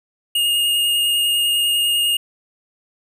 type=tone with vibrato; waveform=square; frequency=2846 Hz; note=F7; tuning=32 cents sharp; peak=-16 dBFS; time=0.35-2.17 s; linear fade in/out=5 ms; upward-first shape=sine; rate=10 Hz; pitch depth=8 cents each way; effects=none